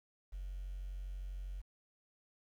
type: tone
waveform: sine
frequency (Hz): 46.25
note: F#1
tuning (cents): 0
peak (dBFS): -39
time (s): 0.32-1.62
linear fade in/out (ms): 20
effects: tanh soft clip ceiling -37 dBFS + 11-bit